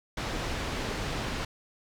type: low-pass noise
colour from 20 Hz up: pink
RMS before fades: -33 dBFS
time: 0.17-1.45 s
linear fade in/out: 5 ms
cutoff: 4800 Hz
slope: 12 dB/octave
effects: none